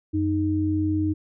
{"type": "tone pair together", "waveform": "sine", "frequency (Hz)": [92.16, 310], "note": ["F#2", "D#4"], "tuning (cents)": [-6, -6], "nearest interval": "octave + major sixth", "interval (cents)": 2100, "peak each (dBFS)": [-25, -22], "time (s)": [0.13, 1.14], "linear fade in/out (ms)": 20, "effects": []}